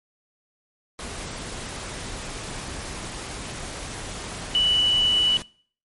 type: tone in noise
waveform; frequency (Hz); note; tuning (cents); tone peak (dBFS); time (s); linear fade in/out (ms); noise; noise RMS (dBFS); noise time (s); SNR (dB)
sine; 2960; F#7; 0; -17; 4.55-5.37; 0; pink; -34; 0.99-5.42; +14
effects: noise-tail reverb RT60 0.5 s tail -22 dB re dry + MP3 48 kbps